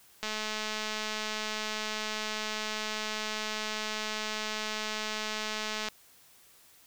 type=click train; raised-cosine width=0.2 ms; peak=-17 dBFS; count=1217; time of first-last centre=0.23-5.886 s; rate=215 Hz; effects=white hiss -59 dBFS RMS until 6.86 s